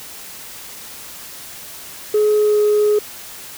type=tone with pitch glide; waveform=sine; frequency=422.9 to 419.5 Hz; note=G#4 to G#4; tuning=+31 to +17 cents; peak=-10 dBFS; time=2.14-2.99 s; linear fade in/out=5 ms; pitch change=-14 cents; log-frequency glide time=2.35-2.58 s; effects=tanh soft clip ceiling -9 dBFS + white hiss -35 dBFS RMS until 3.57 s